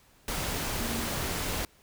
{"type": "tone in noise", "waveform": "sine", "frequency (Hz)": 232.3, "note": "A#3", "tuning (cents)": -6, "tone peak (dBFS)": -35, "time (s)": [0.8, 1.07], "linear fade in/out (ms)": 2, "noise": "pink", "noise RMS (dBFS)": -32, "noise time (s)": [0.28, 1.65], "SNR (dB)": -6, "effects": ["pink hiss -61 dBFS RMS until 1.82 s"]}